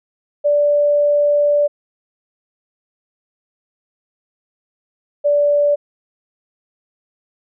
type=tone pair in turn; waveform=sine; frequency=584 / 581.5 Hz; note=D5 / D5; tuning=-10 / -17 cents; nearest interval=unison; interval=7 cents; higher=first; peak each=-11 dBFS; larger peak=neither; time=0.44-1.68 / 5.24-5.76 s; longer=first; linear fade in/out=20 ms; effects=none